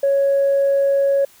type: tone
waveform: sine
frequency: 554.4 Hz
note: C#5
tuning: in tune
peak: -12 dBFS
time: 0.03-1.25 s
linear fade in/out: 5 ms
effects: tanh soft clip ceiling -10 dBFS + white hiss -50 dBFS RMS until 1.4 s